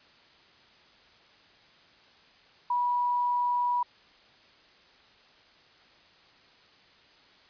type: tone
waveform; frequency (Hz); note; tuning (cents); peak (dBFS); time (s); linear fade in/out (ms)
sine; 975; B5; -23; -24; 2.7-3.83; 5
effects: white hiss -58 dBFS RMS until 7.49 s + resampled to 11025 Hz